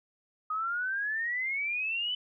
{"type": "exponential sweep", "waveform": "sine", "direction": "up", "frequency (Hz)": [1244.5, 3030], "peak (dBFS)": -29, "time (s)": [0.5, 2.15], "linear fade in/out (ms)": 5, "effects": []}